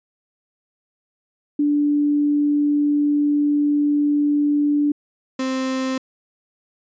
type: tone pair in turn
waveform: sine / 35% pulse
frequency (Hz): 292.3 / 261.7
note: D4 / C4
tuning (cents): -8 / 0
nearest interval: major second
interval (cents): 192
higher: first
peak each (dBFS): -15 / -19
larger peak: first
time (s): 1.59-4.92 / 5.39-5.98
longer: first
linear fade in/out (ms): 5
effects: resampled to 16000 Hz